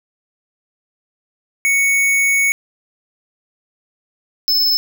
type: tone pair in turn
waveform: square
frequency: 2222 / 5247 Hz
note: C#7 / E8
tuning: +4 / -9 cents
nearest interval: octave + minor third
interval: 1487 cents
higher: second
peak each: -13 / -13 dBFS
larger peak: neither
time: 1.65-2.52 / 4.48-4.77 s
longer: first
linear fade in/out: 0 ms
effects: none